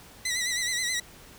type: tone with vibrato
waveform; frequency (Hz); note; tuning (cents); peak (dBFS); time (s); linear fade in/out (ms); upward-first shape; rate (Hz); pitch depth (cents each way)
15% pulse; 1975.5; B6; 0; -20; 0.25-1; 5; sine; 9.4; 69
effects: pink hiss -50 dBFS RMS until 1.38 s